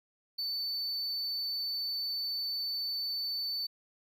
triangle tone, 4514 Hz, C#8, 31 cents sharp, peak -31 dBFS, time 0.38-3.67 s, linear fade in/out 10 ms, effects none

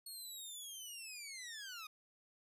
15% pulse linear sweep, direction down, 4356 to 1219 Hz, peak -40 dBFS, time 0.06-1.87 s, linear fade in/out 5 ms, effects resampled to 32000 Hz

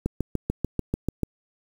click train, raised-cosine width 3 ms, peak -11 dBFS, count 9, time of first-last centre 0.06-1.233 s, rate 6.82 Hz, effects 7-bit

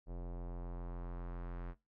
square tone with low-pass filter sweep, 43.65 Hz, F1, in tune, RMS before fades -43 dBFS, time 0.06-1.75 s, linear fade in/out 50 ms, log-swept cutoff 640 to 1600 Hz, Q 1.3, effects noise-tail reverb RT60 0.2 s tail -19 dB re dry

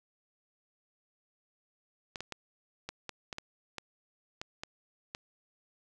clicks, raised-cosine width 0.2 ms, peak -21 dBFS, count 11, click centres 2.158 / 2.206 / 2.323 / 2.89 / 3.093 / 3.328 / 3.384 / 3.783 / 4.415 / 4.635 / 5.149 s, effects none

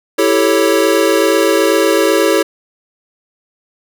square chord, A dominant seventh, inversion second, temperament equal, 329.6 / 392 / 440 / 554.4 Hz, E4 / G4 / A4 / C#5, 0 / 0 / 0 / 0 cents, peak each -16 dBFS, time 0.18-2.43 s, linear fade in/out 10 ms, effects none

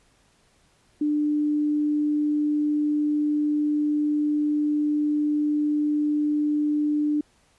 sine tone, 297.8 Hz, D4, 24 cents sharp, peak -20 dBFS, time 1.01-7.21 s, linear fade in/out 5 ms, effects pink hiss -62 dBFS RMS until 7.58 s + resampled to 24000 Hz

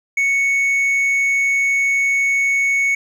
sine tone with hard clipping, 2217 Hz, C#7, in tune, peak -15 dBFS, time 0.17-2.95 s, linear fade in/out 5 ms, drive 3 dB, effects none

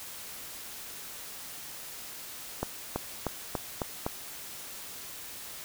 accelerating click train, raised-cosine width 1 ms, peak -15 dBFS, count 6, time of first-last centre 2.63-4.065 s, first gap 330 ms, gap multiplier 0.93, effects white hiss -43 dBFS RMS until 5.64 s

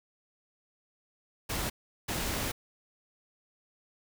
pink noise bursts at uneven times, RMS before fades -33 dBFS, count 2, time 1.49-1.7 / 2.08-2.52 s, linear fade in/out 10 ms, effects none

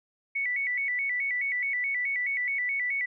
sine tone with vibrato, 2093 Hz, C7, in tune, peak -26 dBFS, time 0.35-3.06 s, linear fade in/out 10 ms, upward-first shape square, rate 4.7 Hz, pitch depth 100 cents each way, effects none

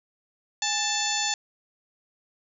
harmonic tone with a mistuned harmonic, 882 Hz, A5, 4 cents sharp, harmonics 1 / 2 / 3 / 4 / 5 / 6 / 7 / 8, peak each -32 / -33 / -34 / -31 / -32 / -36 / -33 / -31 dBFS, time 0.62-1.34 s, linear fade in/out 2 ms, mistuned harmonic 1, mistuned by -110 cents, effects none

